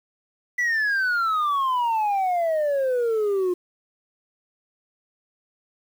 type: exponential sweep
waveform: sine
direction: down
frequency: 1987 to 352.7 Hz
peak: -17 dBFS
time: 0.58-3.54 s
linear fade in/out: 10 ms
effects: tanh soft clip ceiling -19 dBFS + 8-bit